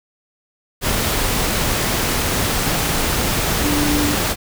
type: tone in noise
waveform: sine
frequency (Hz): 294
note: D4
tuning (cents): +2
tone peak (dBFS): -18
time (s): 3.61-4.16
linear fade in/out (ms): 50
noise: pink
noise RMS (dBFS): -19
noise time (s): 0.81-4.36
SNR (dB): -2
effects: none